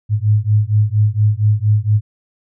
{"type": "beating tone pair", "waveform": "sine", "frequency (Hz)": [103.83, 108.13], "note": ["G#2", "A2"], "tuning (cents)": [0, -30], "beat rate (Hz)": 4.3, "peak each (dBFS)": -14, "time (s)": [0.09, 2.01], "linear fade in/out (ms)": 50, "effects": []}